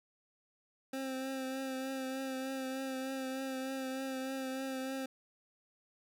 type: tone with vibrato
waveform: 25% pulse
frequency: 264.3 Hz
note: C4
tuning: 18 cents sharp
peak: -33 dBFS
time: 0.93-5.06 s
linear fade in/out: 5 ms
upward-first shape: triangle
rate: 3.3 Hz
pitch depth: 28 cents each way
effects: none